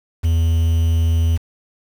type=tone with quantisation; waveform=triangle; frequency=82.41 Hz; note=E2; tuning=in tune; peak=-11 dBFS; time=0.23-1.38 s; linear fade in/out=20 ms; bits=6; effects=none